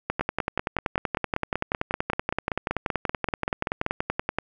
two click trains, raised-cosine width 0.5 ms, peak -9 / -10 dBFS, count 46 / 20, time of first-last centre 0.1-4.386 / 0.21-3.864 s, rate 10.5 / 5.2 Hz, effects none

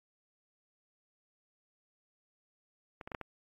clicks, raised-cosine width 0.5 ms, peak -29 / -28 / -25 / -20 / -25 dBFS, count 5, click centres 3.012 / 3.075 / 3.118 / 3.148 / 3.213 s, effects AAC 48 kbps

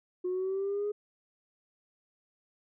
sine linear sweep, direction up, 359.6 to 418.3 Hz, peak -28 dBFS, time 0.24-0.92 s, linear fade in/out 10 ms, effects tanh soft clip ceiling -26 dBFS

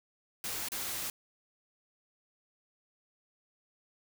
white noise with dropouts, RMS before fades -37 dBFS, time 0.44-1.1 s, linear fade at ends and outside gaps 1 ms, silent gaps 0.686-0.719 s, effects none

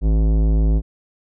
sine tone with tanh clipping, 53.6 Hz, A1, 45 cents flat, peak -15 dBFS, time 0.01-0.82 s, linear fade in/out 50 ms, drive 16 dB, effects none

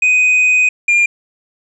triangle tone pair in turn, 2500 / 2403 Hz, D#7 / D7, +8 / +39 cents, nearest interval minor second, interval 69 cents, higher first, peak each -7 dBFS, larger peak neither, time 0.02-0.69 / 0.88-1.06 s, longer first, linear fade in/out 5 ms, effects resampled to 22050 Hz

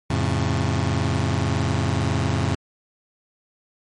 sawtooth chord, F augmented, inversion none, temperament just, 87.31 / 109.13 / 136.42 Hz, F2 / A2 / C#3, 0 / -14 / -27 cents, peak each -20 dBFS, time 0.1-2.55 s, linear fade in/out 5 ms, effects low-pass 8000 Hz 12 dB/octave + MP3 48 kbps

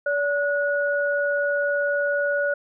sine tone pair together, 574 / 1458.1 Hz, D5 / F#6, -40 / -26 cents, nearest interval octave + major third, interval 1614 cents, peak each -22 / -24 dBFS, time 0.06-2.54 s, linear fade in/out 5 ms, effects none

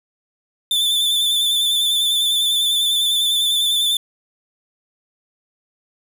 45% pulse tone with vibrato, 3520 Hz, A7, in tune, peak -15 dBFS, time 0.71-3.97 s, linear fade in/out 2 ms, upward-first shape square, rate 10 Hz, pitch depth 26 cents each way, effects none

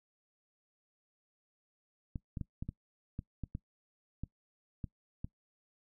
clicks, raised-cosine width 5 ms, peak -26 dBFS, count 11, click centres 2.158 / 2.372 / 2.412 / 2.625 / 2.69 / 3.191 / 3.437 / 3.551 / 4.236 / 4.842 / 5.245 s, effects noise-tail reverb RT60 0.1 s tail -21 dB re dry

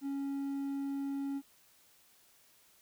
triangle tone, 277.2 Hz, C#4, in tune, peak -32 dBFS, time 0.01-1.42 s, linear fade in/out 50 ms, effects white hiss -65 dBFS RMS until 2.81 s

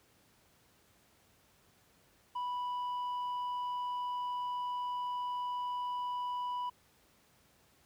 sine tone with tanh clipping, 986 Hz, B5, 3 cents flat, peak -35 dBFS, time 2.35-6.7 s, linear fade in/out 10 ms, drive 4 dB, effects pink hiss -67 dBFS RMS until 7.85 s + high-pass 60 Hz 12 dB/octave

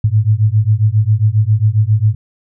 sine beating tone pair, 103.83 / 111.23 Hz, G#2 / A2, 0 / +19 cents, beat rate 7.4 Hz, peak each -12 dBFS, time 0.04-2.15 s, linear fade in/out 5 ms, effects none

